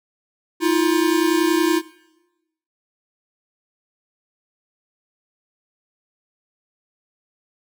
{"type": "tone pair together", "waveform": "square", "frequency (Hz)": [318.6, 349.2], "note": ["D#4", "F4"], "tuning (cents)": [41, 0], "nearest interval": "major second", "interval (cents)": 159, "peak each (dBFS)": -19, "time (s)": [0.6, 1.82], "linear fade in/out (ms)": 50, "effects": ["noise-tail reverb RT60 0.9 s tail -18 dB re dry"]}